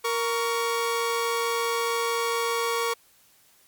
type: tone pair together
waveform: sawtooth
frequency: 466.2 / 1123.3 Hz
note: A#4 / C#6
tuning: 0 / +23 cents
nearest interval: octave + minor third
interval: 1523 cents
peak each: -22 / -24 dBFS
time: 0.04-2.94 s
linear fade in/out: 10 ms
effects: white hiss -59 dBFS RMS until 3.67 s + MP3 96 kbps